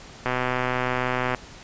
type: click train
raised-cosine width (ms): 0.5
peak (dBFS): -9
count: 138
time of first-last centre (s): 0.26-1.347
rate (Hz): 126
effects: pink hiss -44 dBFS RMS until 1.63 s + resampled to 16000 Hz